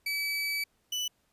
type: tone pair in turn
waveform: 30% pulse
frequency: 2294 / 2979 Hz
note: D7 / F#7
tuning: -41 / +11 cents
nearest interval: perfect fourth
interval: 452 cents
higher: second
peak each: -27 dBFS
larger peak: neither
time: 0.06-0.64 / 0.92-1.08 s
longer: first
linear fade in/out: 5 ms
effects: pink hiss -72 dBFS RMS until 1.32 s + resampled to 32000 Hz